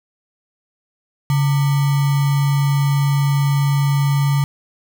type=tone with sample-and-hold; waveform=sine; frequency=140.8 Hz; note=C#3; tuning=27 cents sharp; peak=-13 dBFS; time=1.3-4.44 s; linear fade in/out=0 ms; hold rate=1050 Hz; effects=none

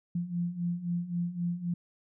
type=beating tone pair; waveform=sine; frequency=171.3 / 175.1 Hz; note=F3 / F3; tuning=-33 / +5 cents; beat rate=3.8 Hz; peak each=-35 / -31 dBFS; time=0.15-1.74 s; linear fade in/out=5 ms; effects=none

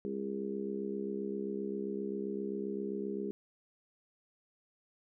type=harmonic tone with a mistuned harmonic; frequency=67.6 Hz; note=C#2; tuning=43 cents flat; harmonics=3 / 4 / 5 / 6 / 7; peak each=-39 / -45 / -42 / -38 / -50 dBFS; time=0.05-3.31 s; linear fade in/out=0 ms; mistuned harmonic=7; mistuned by=-27 cents; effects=none

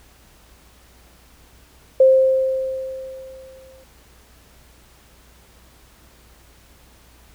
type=tone with exponential decay; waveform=sine; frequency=526 Hz; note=C5; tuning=9 cents sharp; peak=-7 dBFS; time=2-3.84 s; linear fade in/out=5 ms; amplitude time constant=400 ms; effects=added 60 Hz sine -52 dBFS peak until 7.34 s + pink hiss -52 dBFS RMS until 7.34 s

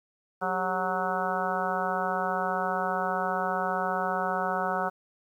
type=harmonic tone with a mistuned harmonic; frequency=185 Hz; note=F#3; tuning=in tune; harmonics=1 / 2 / 3 / 4 / 5 / 6 / 7 / 8; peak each=-37 / -37 / -34 / -31 / -34 / -37 / -33 / -35 dBFS; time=0.41-4.9 s; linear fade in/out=20 ms; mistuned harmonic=2; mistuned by=+120 cents; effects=10-bit

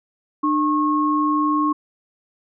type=tone pair together; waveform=sine; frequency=300 / 1087.8 Hz; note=D4 / C#6; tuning=+37 / -33 cents; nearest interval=octave + minor seventh; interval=2230 cents; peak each=-19 dBFS; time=0.43-1.73 s; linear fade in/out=10 ms; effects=none

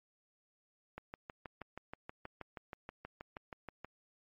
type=click train; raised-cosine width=0.5 ms; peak=-29 dBFS; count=19; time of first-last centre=0.98-3.846 s; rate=6.28 Hz; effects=MP3 32 kbps

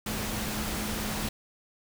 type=tone in noise; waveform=sine; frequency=212.5 Hz; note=G#3; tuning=40 cents sharp; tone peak=-37 dBFS; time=0.06-1.29 s; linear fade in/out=5 ms; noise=pink; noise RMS=-33 dBFS; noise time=0.06-1.29 s; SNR=-7 dB; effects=none

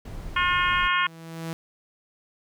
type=noise; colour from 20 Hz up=brown; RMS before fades=-36 dBFS; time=0.05-0.88 s; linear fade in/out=5 ms
type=harmonic tone; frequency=357.9 Hz; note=F4; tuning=42 cents sharp; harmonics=3 / 4 / 5 / 6 / 7 / 8 / 9; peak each=-24 / -26 / -28 / -30 / -31 / -32 / -33 dBFS; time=0.36-1.07 s; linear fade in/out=5 ms
type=tone with exponential growth; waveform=sawtooth; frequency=164 Hz; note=E3; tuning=9 cents flat; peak=-25 dBFS; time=0.47-1.53 s; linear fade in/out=0 ms; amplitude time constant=230 ms
effects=none

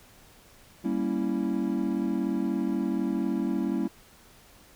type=chord; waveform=triangle; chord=G diminished seventh; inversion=none; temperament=equal; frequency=196 / 233.1 / 277.2 / 329.6 Hz; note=G3 / Bb3 / Db4 / Fb4; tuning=0 / 0 / 0 / 0 cents; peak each=-29 dBFS; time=0.84-3.88 s; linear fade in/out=10 ms; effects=pink hiss -55 dBFS RMS until 4.75 s

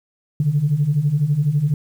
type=beating tone pair; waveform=sine; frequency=138.59 / 150.59 Hz; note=C#3 / D3; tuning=0 / +44 cents; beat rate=12 Hz; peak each=-20 / -16 dBFS; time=0.4-1.74 s; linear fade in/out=2 ms; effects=tanh soft clip ceiling -8 dBFS + 8-bit

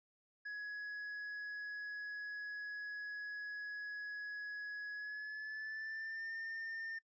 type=tone with pitch glide; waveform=triangle; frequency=1678 to 1808.9 Hz; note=G#6 to A6; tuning=+17 to +47 cents; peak=-40 dBFS; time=0.45-6.99 s; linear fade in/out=10 ms; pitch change=+130 cents; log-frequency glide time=4.94-6.32 s; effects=noise-tail reverb RT60 0.1 s tail -23 dB re dry + resampled to 16000 Hz

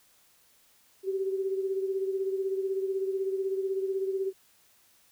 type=beating tone pair; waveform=sine; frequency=383.6 / 399.6 Hz; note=G4 / G4; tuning=-37 / +33 cents; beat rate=16 Hz; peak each=-28 / -36 dBFS; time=1.03-4.33 s; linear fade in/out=50 ms; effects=white hiss -63 dBFS RMS until 5.11 s

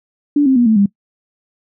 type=tone with pitch steps; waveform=sine; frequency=290.1 / 264.5 / 241.1 / 219.9 / 200.4 Hz; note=D4 / C4 / B3 / A3 / G3; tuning=-21 / +19 / -41 / -1 / +38 cents; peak=-8 dBFS; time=0.36-0.86 s; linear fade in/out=5 ms; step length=100 ms; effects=noise-tail reverb RT60 0.1 s tail -21 dB re dry

